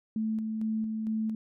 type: tone with tremolo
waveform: sine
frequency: 219.3 Hz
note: A3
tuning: 6 cents flat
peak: -27 dBFS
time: 0.16-1.35 s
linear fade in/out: 2 ms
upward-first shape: square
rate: 2.2 Hz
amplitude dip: 30%
effects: none